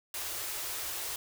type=band-stop noise; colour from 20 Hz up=white; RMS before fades=-37 dBFS; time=0.14-1.16 s; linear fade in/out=2 ms; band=130 to 320 Hz; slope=48 dB/octave; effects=none